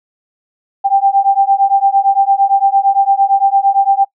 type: beating tone pair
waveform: sine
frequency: 784 / 792.8 Hz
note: G5 / G5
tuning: 0 / +19 cents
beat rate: 8.8 Hz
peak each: -11 dBFS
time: 0.84-4.05 s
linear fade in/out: 20 ms
effects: noise-tail reverb RT60 0.1 s tail -23 dB re dry